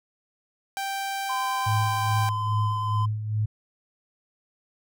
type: tone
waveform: sawtooth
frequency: 784 Hz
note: G5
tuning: in tune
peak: -24 dBFS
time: 0.77-2.29 s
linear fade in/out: 0 ms
type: tone with vibrato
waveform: triangle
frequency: 1024 Hz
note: C6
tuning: 38 cents flat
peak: -25 dBFS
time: 1.29-3.06 s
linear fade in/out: 10 ms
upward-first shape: triangle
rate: 9.2 Hz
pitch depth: 9 cents each way
type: tone with tremolo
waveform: sine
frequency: 107.3 Hz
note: A2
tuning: 43 cents flat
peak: -21 dBFS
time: 1.66-3.46 s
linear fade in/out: 10 ms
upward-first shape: sine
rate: 2.4 Hz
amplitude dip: 60%
effects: none